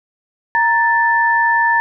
sine tone pair together, 932.3 / 1762.8 Hz, A#5 / A6, 0 / +3 cents, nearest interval major seventh, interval 1103 cents, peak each -14 dBFS, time 0.55-1.8 s, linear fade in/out 0 ms, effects none

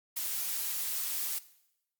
blue noise, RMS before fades -34 dBFS, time 0.16-1.39 s, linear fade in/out 10 ms, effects noise-tail reverb RT60 0.8 s tail -17 dB re dry + Opus 48 kbps

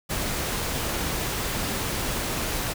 pink noise, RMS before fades -28 dBFS, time 0.09-2.74 s, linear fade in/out 20 ms, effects none

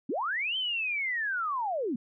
sine linear two-way sweep, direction up then down, 207.7 to 3136 to 207.7 Hz, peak -28 dBFS, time 0.09-1.96 s, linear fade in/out 5 ms, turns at 0.57 s, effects none

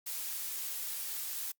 blue noise, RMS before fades -38 dBFS, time 0.06-1.52 s, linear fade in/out 10 ms, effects noise-tail reverb RT60 0.1 s tail -24 dB re dry + Opus 48 kbps

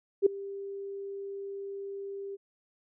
sine tone with ADSR envelope, 396 Hz, G4, 18 cents sharp, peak -15 dBFS, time 0.22-2.37 s, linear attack 42 ms, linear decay 5 ms, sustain -21 dB, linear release 27 ms, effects none

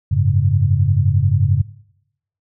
sine chord, F# suspended second, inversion none, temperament equal, 92.5 / 103.83 / 138.59 Hz, F#2 / G#2 / C#3, 0 / 0 / 0 cents, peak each -17 dBFS, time 0.11-1.62 s, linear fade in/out 10 ms, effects noise-tail reverb RT60 0.8 s tail -20 dB re dry

